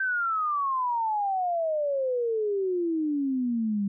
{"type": "exponential sweep", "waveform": "sine", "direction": "down", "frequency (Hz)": [1568, 196], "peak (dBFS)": -24, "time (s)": [0, 3.88], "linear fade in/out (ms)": 5, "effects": []}